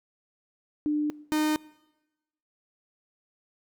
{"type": "tone pair in turn", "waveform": ["sine", "45% pulse"], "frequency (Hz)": [298.9, 306.6], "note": ["D4", "D#4"], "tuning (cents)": [31, -25], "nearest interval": "unison", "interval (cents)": 44, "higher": "second", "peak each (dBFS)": -23, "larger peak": "neither", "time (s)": [[0.86, 1.1], [1.32, 1.56]], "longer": "neither", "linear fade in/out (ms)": 0, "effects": ["noise-tail reverb RT60 1.0 s tail -22 dB re dry"]}